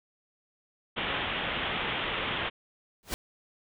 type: low-pass noise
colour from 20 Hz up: white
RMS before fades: -32 dBFS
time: 0.96-2.5 s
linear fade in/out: 20 ms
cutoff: 3500 Hz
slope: 96 dB/octave
type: noise with exponential growth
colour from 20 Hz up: pink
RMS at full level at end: -28 dBFS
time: 3.03-3.14 s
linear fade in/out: 0 ms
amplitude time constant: 23 ms
effects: none